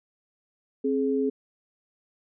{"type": "tone pair together", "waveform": "sine", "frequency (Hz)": [266.4, 422.1], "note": ["C4", "G#4"], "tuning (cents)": [31, 28], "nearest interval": "minor sixth", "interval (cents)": 797, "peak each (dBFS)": -25, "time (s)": [0.84, 1.3], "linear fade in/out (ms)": 10, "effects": []}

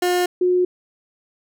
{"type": "tone pair in turn", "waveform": ["30% pulse", "sine"], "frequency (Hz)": [357.6, 361.5], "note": ["F4", "F#4"], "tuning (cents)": [41, -40], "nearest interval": "unison", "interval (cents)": 19, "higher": "second", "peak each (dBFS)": -14, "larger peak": "neither", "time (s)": [[0.02, 0.26], [0.41, 0.65]], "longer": "neither", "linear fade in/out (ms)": 5, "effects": []}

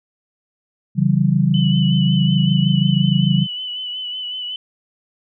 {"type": "chord", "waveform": "sine", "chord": "C# diminished", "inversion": "none", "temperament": "equal with one note detuned", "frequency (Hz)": [138.59, 164.81, 191.52], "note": ["C#3", "E3", "G3"], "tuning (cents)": [0, 0, -40], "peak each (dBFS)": -17, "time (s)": [0.95, 3.47], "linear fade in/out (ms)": 50}
{"type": "tone with vibrato", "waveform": "sine", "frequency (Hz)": 2989, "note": "F#7", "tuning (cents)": 17, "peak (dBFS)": -24, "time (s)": [1.54, 4.56], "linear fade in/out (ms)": 2, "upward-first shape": "sine", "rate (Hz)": 5.4, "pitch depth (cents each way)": 32}
{"effects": []}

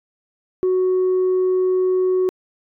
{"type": "tone", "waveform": "sine", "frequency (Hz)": 370, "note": "F#4", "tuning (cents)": 0, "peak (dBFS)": -13, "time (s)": [0.63, 2.29], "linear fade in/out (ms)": 0, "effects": ["tanh soft clip ceiling -13 dBFS"]}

